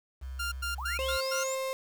sine tone with pitch glide, 65.41 to 65.86 Hz, C2 to C2, 0 to +12 cents, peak -36 dBFS, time 0.21-1.18 s, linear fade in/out 20 ms, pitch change +12 cents, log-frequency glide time 0.51-0.93 s
sawtooth tone bursts, 1396.9 Hz, F6, in tune, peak -28 dBFS, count 5, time 0.39-1.44 s, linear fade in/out 10 ms, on 130 ms, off 100 ms
sine linear sweep, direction up, 751 to 7459 Hz, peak -36 dBFS, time 0.78-1.55 s, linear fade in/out 5 ms
35% pulse tone, 529 Hz, C5, 19 cents sharp, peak -29 dBFS, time 0.99-1.73 s, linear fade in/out 0 ms
effects 9-bit

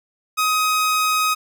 sawtooth tone, 1259 Hz, D#6, 20 cents sharp, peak -13 dBFS, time 0.37-1.35 s, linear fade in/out 20 ms, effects none

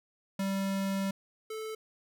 square tone pair in turn, 194.8 / 437.3 Hz, G3 / A4, -11 / -11 cents, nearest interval octave + major second, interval 1400 cents, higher second, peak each -30 / -37 dBFS, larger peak first, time 0.39-1.11 / 1.5-1.75 s, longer first, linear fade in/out 5 ms, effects none

